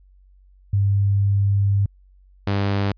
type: tone pair in turn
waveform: sine / sawtooth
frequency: 99.8 / 99.8 Hz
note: G2 / G2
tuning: +32 / +32 cents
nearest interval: unison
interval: 0 cents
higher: neither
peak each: -15 dBFS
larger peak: neither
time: 0.73-1.86 / 2.47-2.92 s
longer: first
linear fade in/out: 5 ms
effects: added 47 Hz sine -49 dBFS peak until 2.97 s + resampled to 11025 Hz